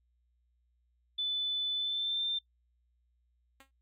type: tone with pitch glide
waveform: sine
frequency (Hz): 3500 to 3582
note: A7 to A7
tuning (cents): -10 to +30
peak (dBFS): -30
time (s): 1.18-2.39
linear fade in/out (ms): 10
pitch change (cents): +40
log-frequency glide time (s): 1.75-2.25
type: tone with exponential decay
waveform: 5% pulse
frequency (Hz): 270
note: C#4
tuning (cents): -45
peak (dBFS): -40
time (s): 3.6-3.71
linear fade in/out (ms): 2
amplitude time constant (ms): 23
effects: noise-tail reverb RT60 0.1 s tail -20 dB re dry + added 60 Hz sine -70 dBFS peak until 3.81 s